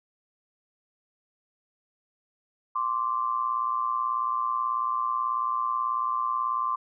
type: tone pair together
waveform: sine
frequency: 1046.5 / 1164.8 Hz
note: C6 / D6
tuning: 0 / -15 cents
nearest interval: major second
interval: 185 cents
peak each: -27 / -28 dBFS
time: 2.75-6.76 s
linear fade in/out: 10 ms
effects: none